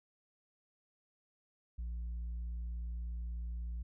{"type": "tone with tanh clipping", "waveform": "sine", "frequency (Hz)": 58.27, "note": "A#1", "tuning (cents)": 0, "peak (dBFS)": -38, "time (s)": [1.78, 3.83], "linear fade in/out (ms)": 10, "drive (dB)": 2, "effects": []}